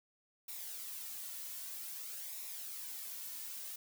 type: noise with flanger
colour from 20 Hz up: blue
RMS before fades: -45 dBFS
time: 0.48-3.76 s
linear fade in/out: 5 ms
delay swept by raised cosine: 0.64 to 2.54 ms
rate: 0.52 Hz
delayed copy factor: -0.5
effects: none